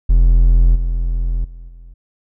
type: tone with level steps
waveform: triangle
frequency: 42.42 Hz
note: F1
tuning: 50 cents flat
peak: -5 / -13 / -29 / -33 dBFS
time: 0.09-1.94 s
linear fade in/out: 10 ms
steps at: 0.75 / 1.44 / 1.68 s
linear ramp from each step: 10 ms
effects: none